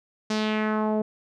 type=tone with low-pass filter sweep; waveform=sawtooth; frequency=215.3 Hz; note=A3; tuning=37 cents flat; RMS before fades=-25 dBFS; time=0.3-1.02 s; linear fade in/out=5 ms; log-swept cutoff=5800 to 560 Hz; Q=2.1; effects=none